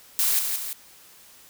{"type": "noise with echo", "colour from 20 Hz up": "blue", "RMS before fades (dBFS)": -22, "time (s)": [0.19, 0.39], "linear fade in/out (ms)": 0, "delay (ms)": 170, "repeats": 2, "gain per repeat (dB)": -5, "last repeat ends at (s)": 0.73, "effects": ["white hiss -51 dBFS RMS until 1.49 s"]}